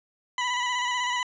20% pulse tone with vibrato, 987.8 Hz, B5, in tune, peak -20 dBFS, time 0.38-1.23 s, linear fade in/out 2 ms, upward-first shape square, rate 16 Hz, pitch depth 27 cents each way, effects resampled to 16000 Hz + 10-bit

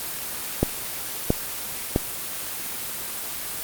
clicks, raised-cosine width 2 ms, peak -4 dBFS, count 3, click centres 0.63 / 1.304 / 1.961 s, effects white hiss -31 dBFS RMS until 3.63 s + Opus 24 kbps

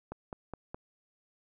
click train, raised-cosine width 1 ms, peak -25 dBFS, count 4, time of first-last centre 0.12-0.745 s, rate 4.8 Hz, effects none

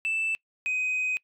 sine tone pair in turn, 2645 / 2511 Hz, E7 / D#7, +5 / +15 cents, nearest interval minor second, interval 90 cents, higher first, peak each -23 dBFS, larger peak neither, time 0.05-0.35 / 0.66-1.17 s, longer second, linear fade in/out 0 ms, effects noise-tail reverb RT60 0.1 s tail -25 dB re dry + tanh soft clip ceiling -23 dBFS

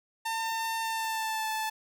sawtooth tone with pitch glide, 902 to 874.8 Hz, A5 to A5, +43 to -10 cents, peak -26 dBFS, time 0.25-1.7 s, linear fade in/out 10 ms, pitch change -53 cents, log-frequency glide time 0.82-1.48 s, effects none

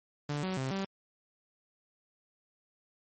sawtooth tone with pitch steps, 146.4 / 187.3 / 132 / 194.2 Hz, D3 / F#3 / C3 / G3, -5 / +21 / +16 / -16 cents, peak -28 dBFS, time 0.29-0.85 s, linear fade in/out 5 ms, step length 140 ms, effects MP3 32 kbps

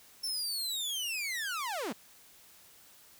sawtooth linear sweep, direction down, 5410 to 174.61 Hz, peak -30 dBFS, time 0.23-1.93 s, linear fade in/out 10 ms, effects white hiss -58 dBFS RMS until 3.19 s

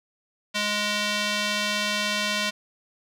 square tone with band-pass filter, 208.2 Hz, G#3, 5 cents sharp, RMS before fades -26 dBFS, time 0.54-2.51 s, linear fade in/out 20 ms, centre 3400 Hz, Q 1, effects none

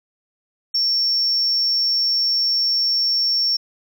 sine tone, 5460 Hz, F8, 40 cents flat, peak -15 dBFS, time 0.74-3.57 s, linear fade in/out 10 ms, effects tanh soft clip ceiling -12 dBFS + 9-bit

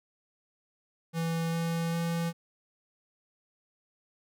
square tone with pitch steps, 165.3 / 166.64 / 168 Hz, E3 / E3 / E3, +5 / +19 / +33 cents, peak -29 dBFS, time 1.13-2.33 s, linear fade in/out 50 ms, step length 400 ms, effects none

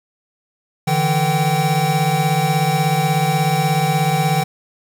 square tone cluster, 146.8 / 163.3 / 770 Hz, D3 / E3 / G5, 0 / -16 / -31 cents, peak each -20 dBFS, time 0.87-4.44 s, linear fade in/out 10 ms, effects 8-bit

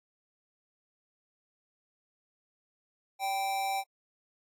square tone with amplitude modulation, 780 Hz, G5, 9 cents flat, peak -28 dBFS, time 3.19-3.84 s, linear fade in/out 50 ms, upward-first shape sine, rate 208 Hz, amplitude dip 45%, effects AAC 64 kbps

